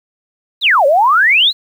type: exponential two-way sweep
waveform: sine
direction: down then up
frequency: 4219 to 530 to 4219 Hz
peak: -7 dBFS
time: 0.61-1.53 s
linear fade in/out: 50 ms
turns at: 0.86 s
effects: 7-bit